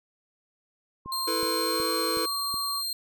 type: tone with pitch glide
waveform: sine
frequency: 1057 to 1132.9 Hz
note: C6 to C#6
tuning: +17 to +37 cents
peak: -32 dBFS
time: 1.05-2.83 s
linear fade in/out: 50 ms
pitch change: +120 cents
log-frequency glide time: 1.56-1.92 s
type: click train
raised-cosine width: 3 ms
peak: -29 dBFS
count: 5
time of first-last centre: 1.06-2.541 s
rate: 2.7 Hz
type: tone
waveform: sawtooth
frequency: 4186 Hz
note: C8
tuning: in tune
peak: -26 dBFS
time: 1.12-2.93 s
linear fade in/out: 2 ms
type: chord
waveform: square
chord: E suspended fourth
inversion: none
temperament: just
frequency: 329.6 / 439.5 / 494.4 Hz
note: E4 / A4 / B4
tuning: 0 / -2 / +2 cents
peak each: -33 dBFS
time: 1.27-2.26 s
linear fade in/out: 10 ms
effects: none